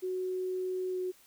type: tone with pitch glide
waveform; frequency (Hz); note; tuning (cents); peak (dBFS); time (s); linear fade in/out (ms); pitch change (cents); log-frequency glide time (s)
sine; 370 to 367.2; F#4 to F#4; 0 to -13; -31; 0.02-1.12; 20; -13; 0.9-0.97
effects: white hiss -61 dBFS RMS until 1.26 s